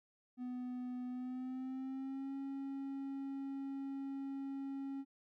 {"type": "tone with pitch glide", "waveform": "triangle", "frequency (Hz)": [249.3, 273.4], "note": ["B3", "C#4"], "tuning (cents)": [16, -24], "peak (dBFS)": -38, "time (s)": [0.37, 5.05], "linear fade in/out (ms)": 50, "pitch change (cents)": 160, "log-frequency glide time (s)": [1.08, 2.35], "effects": []}